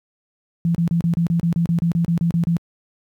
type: tone bursts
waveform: sine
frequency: 168.9 Hz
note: E3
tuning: 42 cents sharp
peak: -15 dBFS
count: 15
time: 0.65-2.567 s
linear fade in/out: 0 ms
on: 97 ms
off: 33 ms
effects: high-pass 60 Hz 12 dB/octave + 9-bit